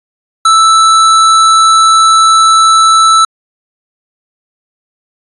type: tone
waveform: square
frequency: 1318.5 Hz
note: E6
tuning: in tune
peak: -4 dBFS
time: 0.45-3.25 s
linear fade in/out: 5 ms
effects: resampled to 24000 Hz